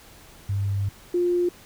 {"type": "tone pair in turn", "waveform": "sine", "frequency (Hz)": [99.4, 352.5], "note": ["G2", "F4"], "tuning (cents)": [25, 16], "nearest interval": "octave + minor seventh", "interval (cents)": 2191, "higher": "second", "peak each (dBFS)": [-22, -19], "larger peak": "second", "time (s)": [[0.49, 0.89], [1.14, 1.49]], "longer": "first", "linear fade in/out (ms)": 5, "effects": ["pink hiss -49 dBFS RMS until 1.65 s"]}